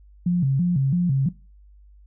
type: tone with vibrato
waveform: sine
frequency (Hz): 154.7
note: D#3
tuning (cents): -10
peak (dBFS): -17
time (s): 0.26-1.29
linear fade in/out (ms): 5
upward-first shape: square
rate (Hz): 3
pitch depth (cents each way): 230
effects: noise-tail reverb RT60 0.3 s tail -19 dB re dry + added 50 Hz sine -47 dBFS peak until 2.06 s